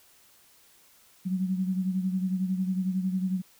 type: beating tone pair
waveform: sine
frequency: 185.3 / 196.3 Hz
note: F#3 / G3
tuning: +3 / +3 cents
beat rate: 11 Hz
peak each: -26 / -33 dBFS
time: 1.25-3.42 s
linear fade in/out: 20 ms
effects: white hiss -59 dBFS RMS until 3.59 s